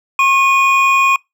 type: tone pair together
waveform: triangle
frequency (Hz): 1084 / 2465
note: C#6 / D#7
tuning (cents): -39 / -17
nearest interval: octave + major second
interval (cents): 1422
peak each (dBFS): -10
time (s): 0.19-1.16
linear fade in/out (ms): 2
effects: noise-tail reverb RT60 0.2 s tail -26 dB re dry